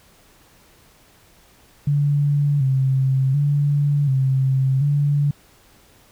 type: tone with vibrato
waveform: sine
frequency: 138.59 Hz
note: C#3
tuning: in tune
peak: -15 dBFS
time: 1.87-5.31 s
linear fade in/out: 5 ms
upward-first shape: square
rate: 0.68 Hz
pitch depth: 70 cents each way
effects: pink hiss -53 dBFS RMS until 6.11 s